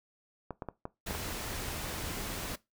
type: clicks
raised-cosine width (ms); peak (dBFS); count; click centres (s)
1; -23; 6; 0.507 / 0.622 / 0.687 / 0.854 / 1.108 / 1.15
type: noise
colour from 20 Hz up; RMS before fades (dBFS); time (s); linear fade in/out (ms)
pink; -38; 1.06-2.56; 10
effects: noise-tail reverb RT60 0.2 s tail -19 dB re dry